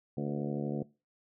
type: harmonic tone with a mistuned harmonic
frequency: 72.5 Hz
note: D2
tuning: 22 cents flat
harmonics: 2 / 3 / 4 / 5 / 6 / 7 / 8 / 9 / 10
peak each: -36 / -36 / -39 / -41 / -44 / -43 / -48 / -50 / -50 dBFS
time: 0.17-0.83 s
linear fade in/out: 5 ms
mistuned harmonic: 6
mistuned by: +44 cents
effects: noise-tail reverb RT60 0.3 s tail -21 dB re dry